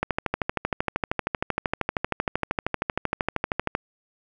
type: click train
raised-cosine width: 0.5 ms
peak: -8 dBFS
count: 49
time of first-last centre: 0.03-3.751 s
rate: 12.9 Hz
effects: none